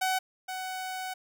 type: tone pair in turn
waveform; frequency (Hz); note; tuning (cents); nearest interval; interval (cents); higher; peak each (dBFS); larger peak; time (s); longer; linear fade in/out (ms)
sawtooth; 751 / 747.6; F#5 / F#5; +26 / +18; unison; 8; first; -22 / -30; first; 0.01-0.19 / 0.48-1.14; second; 10
effects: none